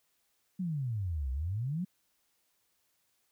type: exponential two-way sweep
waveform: sine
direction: down then up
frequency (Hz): 192.8 to 62.3 to 192.8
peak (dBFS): -31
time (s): 0.59-1.85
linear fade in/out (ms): 10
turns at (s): 1.31
effects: white hiss -75 dBFS RMS until 3.31 s